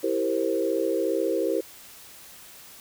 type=chord; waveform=sine; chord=C dominant seventh; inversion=first; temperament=equal with one note detuned; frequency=329.6 / 392 / 466.2 / 526 Hz; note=E4 / G4 / Bb4 / C5; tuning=0 / 0 / 0 / +9 cents; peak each=-28 dBFS; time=0.03-1.61 s; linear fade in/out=10 ms; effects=white hiss -47 dBFS RMS until 2.8 s